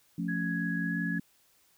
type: chord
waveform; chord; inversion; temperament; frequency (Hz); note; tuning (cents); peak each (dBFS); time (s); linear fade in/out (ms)
sine; F augmented; none; equal; 174.61 / 220 / 277.2; F3 / A3 / C#4; 0 / 0 / 0; -32 / -36 / -36; 0.18-1.2; 5
type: tone with pitch glide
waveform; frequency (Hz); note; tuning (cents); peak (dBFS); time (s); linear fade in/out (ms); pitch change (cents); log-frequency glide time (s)
sine; 1667 to 1685.4; G#6 to G#6; +6 to +25; -34; 0.28-1.19; 10; +19; 0.83-0.96
effects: white hiss -66 dBFS RMS until 1.77 s